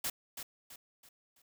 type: noise with echo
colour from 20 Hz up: white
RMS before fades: -35 dBFS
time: 0.04-0.1 s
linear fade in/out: 5 ms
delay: 330 ms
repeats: 4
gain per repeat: -8 dB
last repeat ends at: 1.42 s
effects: none